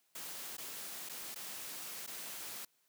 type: noise with dropouts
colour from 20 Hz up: white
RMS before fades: -45 dBFS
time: 0.15-2.65 s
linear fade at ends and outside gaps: 5 ms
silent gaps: 0.569-0.58 / 1.09-1.094 / 1.346-1.358 / 2.065-2.074 s
effects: white hiss -75 dBFS RMS until 2.88 s + high-pass 150 Hz 12 dB/octave